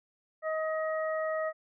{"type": "harmonic tone", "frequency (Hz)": 631, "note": "D#5", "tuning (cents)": 24, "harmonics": [1, 2, 3], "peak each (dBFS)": [-30, -37, -39], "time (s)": [0.42, 1.53], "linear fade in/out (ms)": 50, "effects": []}